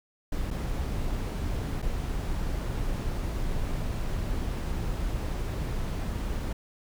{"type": "noise with dropouts", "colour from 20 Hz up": "brown", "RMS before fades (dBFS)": -30, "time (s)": [0.32, 6.53], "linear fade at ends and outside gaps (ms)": 5, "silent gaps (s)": [[0.506, 0.51], [1.819, 1.824]], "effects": []}